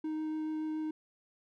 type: tone with vibrato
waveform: triangle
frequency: 311.4 Hz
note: D#4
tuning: 2 cents sharp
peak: -31 dBFS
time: 0.04-0.91 s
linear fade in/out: 5 ms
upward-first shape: triangle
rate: 7 Hz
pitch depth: 8 cents each way
effects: none